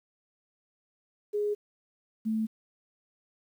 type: tone pair in turn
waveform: sine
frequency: 415.3 / 220 Hz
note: G#4 / A3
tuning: 0 / 0 cents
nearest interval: major seventh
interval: 1100 cents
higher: first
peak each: -26 dBFS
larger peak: neither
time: 1.33-1.55 / 2.25-2.47 s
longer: neither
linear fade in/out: 20 ms
effects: 10-bit